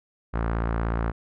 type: tone with low-pass filter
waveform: sawtooth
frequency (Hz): 56.7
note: A#1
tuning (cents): -47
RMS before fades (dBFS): -26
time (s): 0.33-1.12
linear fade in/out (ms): 20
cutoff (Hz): 1400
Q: 1.9
effects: none